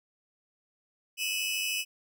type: tone cluster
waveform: sawtooth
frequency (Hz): 2518 / 2611 / 2956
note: D#7 / E7 / F#7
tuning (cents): +20 / -17 / -2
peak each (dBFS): -32 / -30 / -30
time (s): 1.17-1.85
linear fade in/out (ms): 50
effects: none